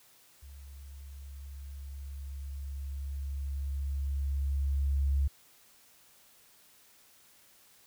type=tone with level ramp; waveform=sine; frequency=69.3 Hz; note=C#2; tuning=in tune; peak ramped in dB=-46 to -24 dBFS; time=0.42-5.28 s; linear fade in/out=10 ms; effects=white hiss -61 dBFS RMS until 7.86 s